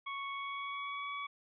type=tone with pitch glide; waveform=25% pulse; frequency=1108.7 to 1134.6 Hz; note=C#6 to C#6; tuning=0 to +40 cents; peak=-34 dBFS; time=0.06-1.27 s; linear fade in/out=10 ms; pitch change=+40 cents; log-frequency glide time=0.31-1.1 s; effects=resampled to 11025 Hz